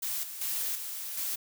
blue noise with level steps, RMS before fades -33 / -41 / -32 / -38 / -33 dBFS, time 0.02-1.36 s, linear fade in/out 10 ms, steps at 0.23 / 0.41 / 0.75 / 1.17 s, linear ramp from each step 5 ms, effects none

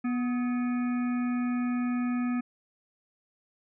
harmonic tone with a mistuned harmonic, 245 Hz, B3, 14 cents flat, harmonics 1 / 3 / 5 / 7 / 9 / 10, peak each -26 / -44 / -41 / -46 / -49 / -48 dBFS, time 0.04-2.41 s, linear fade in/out 10 ms, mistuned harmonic 5, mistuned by +53 cents, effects none

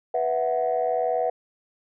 sine chord, B suspended fourth, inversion none, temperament equal with one note detuned, 492.2 / 659.3 / 740 Hz, B4 / E5 / F#5, -6 / 0 / 0 cents, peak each -25 dBFS, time 0.14-1.3 s, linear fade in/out 5 ms, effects tanh soft clip ceiling -14 dBFS

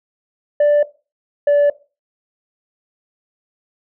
sine tone pair in turn, 587.3 / 578.9 Hz, D5 / D5, 0 / -25 cents, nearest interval unison, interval 25 cents, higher first, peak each -7 dBFS, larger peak neither, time 0.6-0.83 / 1.47-1.7 s, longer neither, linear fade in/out 5 ms, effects noise-tail reverb RT60 0.3 s tail -18 dB re dry + tanh soft clip ceiling -9 dBFS

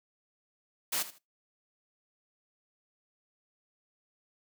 white noise with echo, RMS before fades -31 dBFS, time 0.92-1.03 s, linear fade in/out 10 ms, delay 78 ms, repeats 2, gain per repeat -14 dB, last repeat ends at 1.186 s, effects noise-tail reverb RT60 0.2 s tail -20 dB re dry + high-pass 200 Hz 12 dB/octave

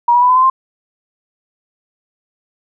sine tone with pitch steps, 953 / 971.9 / 991.2 / 1010.8 / 1030.9 / 1051.3 Hz, A#5 / B5 / B5 / B5 / C6 / C6, +38 / -28 / +6 / +40 / -26 / +8 cents, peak -7 dBFS, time 0.08-0.5 s, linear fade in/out 5 ms, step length 70 ms, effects none

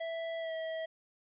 square tone with pitch glide, 659.3 to 645.7 Hz, E5 to E5, 0 to -36 cents, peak -36 dBFS, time 0-0.86 s, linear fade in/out 10 ms, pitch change -36 cents, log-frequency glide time 0.39-0.53 s, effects resampled to 8000 Hz + 12-bit

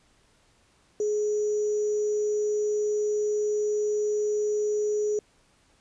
sine tone with sample-and-hold, 420.2 Hz, G#4, 20 cents sharp, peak -23 dBFS, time 1-5.19 s, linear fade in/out 2 ms, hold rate 6300 Hz, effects pink hiss -63 dBFS RMS until 5.8 s + resampled to 22050 Hz

